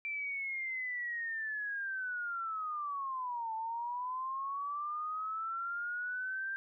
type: linear two-way sweep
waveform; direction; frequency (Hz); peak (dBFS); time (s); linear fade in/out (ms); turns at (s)
sine; down then up; 2349 to 880 to 1588; -35; 0.05-6.56; 0; 3.54
effects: none